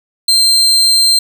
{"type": "tone", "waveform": "35% pulse", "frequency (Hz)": 4149, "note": "C8", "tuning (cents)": -15, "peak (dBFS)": -6, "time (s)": [0.28, 1.19], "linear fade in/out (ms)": 5, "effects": []}